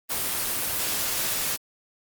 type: noise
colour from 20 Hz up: white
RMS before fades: -27 dBFS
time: 0.09-1.57 s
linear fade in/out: 20 ms
effects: Opus 24 kbps